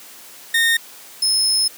30% pulse tone pair in turn, 1839 / 5189 Hz, A#6 / E8, -24 / -28 cents, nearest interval octave + tritone, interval 1796 cents, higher second, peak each -11 / -11 dBFS, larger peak neither, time 0.54-0.77 / 1.22-1.68 s, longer second, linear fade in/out 5 ms, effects white hiss -41 dBFS RMS until 1.77 s + high-pass 200 Hz 12 dB/octave

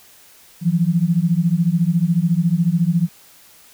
sine beating tone pair, 163.5 / 177.5 Hz, E3 / F3, -14 / +28 cents, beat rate 14 Hz, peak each -17 dBFS, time 0.61-3.09 s, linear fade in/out 50 ms, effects white hiss -48 dBFS RMS until 3.73 s

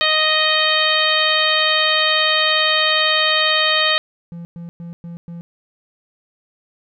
harmonic tone, 622.3 Hz, D#5, in tune, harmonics 1 / 2 / 3 / 4 / 5 / 6 / 7, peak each -23 / -22 / -20 / -23 / -20 / -21 / -24 dBFS, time 0.01-3.98 s, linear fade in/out 0 ms
triangle tone bursts, 170.4 Hz, F3, 42 cents flat, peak -27 dBFS, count 5, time 4.32-5.41 s, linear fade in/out 0 ms, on 130 ms, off 110 ms
effects none

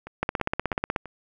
two click trains, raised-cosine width 0.5 ms, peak -9 / -23 dBFS, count 13 / 4, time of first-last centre 0.23-0.962 / 0.07-1.057 s, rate 16.4 / 3.04 Hz, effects none

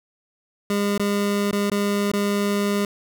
25% pulse tone with dropouts, 203.1 Hz, G#3, 38 cents flat, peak -16 dBFS, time 0.7-2.85 s, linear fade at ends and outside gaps 2 ms, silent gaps 0.978-0.996 / 1.512-1.528 / 1.7-1.716 / 2.116-2.135 s, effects none

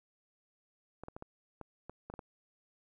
clicks, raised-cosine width 1 ms, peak -30 dBFS, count 9, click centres 1.036 / 1.084 / 1.165 / 1.224 / 1.613 / 1.896 / 2.1 / 2.139 / 2.192 s, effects 12-bit

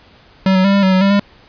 square tone with pitch steps, 190.3 / 186.9 / 197.4 / 199.1 / 188.8 / 186.7 / 197.3 / 201.4 Hz, F#3 / F#3 / G3 / G3 / F#3 / F#3 / G3 / G3, +49 / +18 / +12 / +27 / +35 / +16 / +11 / +47 cents, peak -10 dBFS, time 0.46-1.196 s, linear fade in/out 2 ms, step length 92 ms, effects pink hiss -46 dBFS RMS until 1.48 s + resampled to 11025 Hz

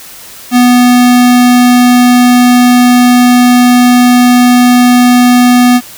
square tone, 246.3 Hz, B3, 5 cents flat, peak -3 dBFS, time 0.51-5.81 s, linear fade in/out 50 ms, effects white hiss -30 dBFS RMS until 5.97 s

